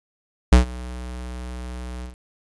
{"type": "tone with ADSR envelope", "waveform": "square", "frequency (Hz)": 61.74, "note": "B1", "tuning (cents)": 0, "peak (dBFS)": -7, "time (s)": [0.52, 2.16], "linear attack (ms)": 7, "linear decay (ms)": 120, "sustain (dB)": -23, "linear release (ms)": 140, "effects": ["resampled to 22050 Hz", "8-bit"]}